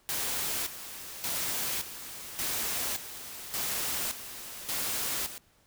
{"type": "noise with tremolo", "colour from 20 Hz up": "white", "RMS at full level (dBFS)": -32, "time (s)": [0.09, 5.38], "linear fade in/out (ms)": 0, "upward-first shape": "square", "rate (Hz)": 0.87, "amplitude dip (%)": 70, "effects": ["pink hiss -65 dBFS RMS until 5.66 s"]}